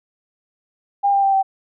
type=tone with pitch steps; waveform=sine; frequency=803 / 793.3 / 783.8 / 774.3 Hz; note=G5 / G5 / G5 / G5; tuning=+41 / +20 / 0 / -22 cents; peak=-13 dBFS; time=1.03-1.43 s; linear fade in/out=20 ms; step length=100 ms; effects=none